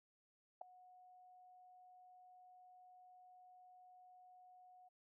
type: tone with ADSR envelope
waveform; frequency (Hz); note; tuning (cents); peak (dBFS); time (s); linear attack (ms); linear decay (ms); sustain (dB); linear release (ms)
sine; 731; F#5; -21; -40; 0.61-4.89; 6; 3; -21; 14
effects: none